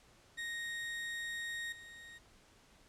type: tone with level steps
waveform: 35% pulse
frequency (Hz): 1864.7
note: A#6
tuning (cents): 0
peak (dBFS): -37 / -49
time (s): 0.37-2.19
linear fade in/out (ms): 20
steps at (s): 1.72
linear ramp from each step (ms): 5
effects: pink hiss -64 dBFS RMS until 2.88 s + low-pass 9000 Hz 12 dB/octave